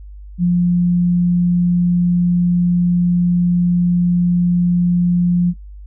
sine tone, 176 Hz, F3, 14 cents sharp, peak -11 dBFS, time 0.38-5.54 s, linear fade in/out 50 ms, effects noise-tail reverb RT60 0.1 s tail -23 dB re dry + added 50 Hz sine -32 dBFS peak until 5.86 s

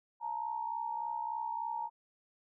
sine tone pair together, 868.9 / 932.3 Hz, A5 / A#5, -22 / 0 cents, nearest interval minor second, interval 122 cents, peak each -39 / -36 dBFS, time 0.2-1.9 s, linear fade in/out 50 ms, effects none

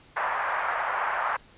pink band-pass noise, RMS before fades -28 dBFS, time 0.16-1.37 s, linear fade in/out 10 ms, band 770 to 1700 Hz, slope 24 dB/octave, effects pink hiss -55 dBFS RMS until 1.57 s + resampled to 8000 Hz

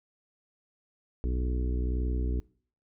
harmonic tone, 61.74 Hz, B1, in tune, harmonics 1 / 2 / 3 / 4 / 5 / 6 / 7, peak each -27 / -40 / -44 / -40 / -41 / -43 / -44 dBFS, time 1.24-2.4 s, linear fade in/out 0 ms, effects noise-tail reverb RT60 0.5 s tail -23 dB re dry

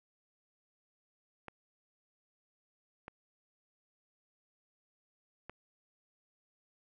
clicks, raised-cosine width 0.5 ms, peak -29 dBFS, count 3, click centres 1.483 / 3.081 / 5.496 s, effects none

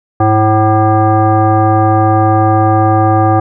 sine tone with frequency modulation, 329.6 Hz, E4, in tune, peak -6 dBFS, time 0.2-3.4 s, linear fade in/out 5 ms, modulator 434 Hz, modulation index 1.6, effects none

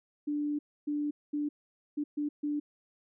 sine tone bursts at uneven times, 294.3 Hz, D4, 4 cents sharp, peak -29 dBFS, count 6, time 0.27-0.59 / 0.87-1.11 / 1.33-1.49 / 1.97-2.04 / 2.17-2.29 / 2.43-2.6 s, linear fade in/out 10 ms, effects none

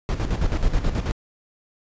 brown noise with tremolo, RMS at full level -20 dBFS, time 0.09-1.12 s, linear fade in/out 0 ms, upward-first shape square, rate 9.3 Hz, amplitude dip 60%, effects resampled to 16000 Hz

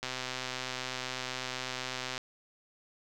click train, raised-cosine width 0.2 ms, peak -18 dBFS, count 276, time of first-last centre 0.03-2.178 s, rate 128 Hz, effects none

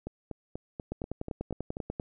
two click trains, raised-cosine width 2 ms, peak -23 / -20 dBFS, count 8 / 12, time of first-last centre 0.07-1.769 / 0.92-1.998 s, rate 4.12 / 10.2 Hz, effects none

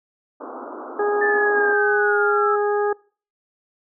pink band-pass noise, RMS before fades -34 dBFS, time 0.4-1.74 s, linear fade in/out 10 ms, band 250 to 1400 Hz, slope 96 dB/octave
harmonic tone, 413 Hz, G#4, 10 cents flat, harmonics 1 / 2 / 3 / 4, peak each -19 / -25 / -29 / -31 dBFS, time 0.99-2.93 s, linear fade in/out 5 ms
sine exponential sweep, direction down, 1774 to 1307 Hz, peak -19 dBFS, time 1.21-2.56 s, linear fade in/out 10 ms
effects noise-tail reverb RT60 0.4 s tail -24 dB re dry

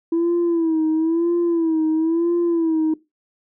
sine tone with vibrato, 329.6 Hz, E4, in tune, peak -14 dBFS, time 0.12-2.94 s, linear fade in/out 5 ms, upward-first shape sine, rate 1 Hz, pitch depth 81 cents each way, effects noise-tail reverb RT60 0.2 s tail -19 dB re dry + tanh soft clip ceiling -14 dBFS

